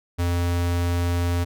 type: tone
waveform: square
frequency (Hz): 87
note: F2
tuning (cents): -6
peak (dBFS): -21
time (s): 0.18-1.45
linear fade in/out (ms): 20
effects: none